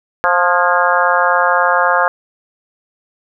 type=harmonic tone with a mistuned harmonic; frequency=176.3 Hz; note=F3; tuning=17 cents sharp; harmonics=3 / 4 / 5 / 6 / 7 / 8 / 9; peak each=-18 / -18 / -18 / -18 / -18 / -18 / -18 dBFS; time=0.24-2.08 s; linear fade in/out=0 ms; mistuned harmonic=9; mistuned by=+55 cents; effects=none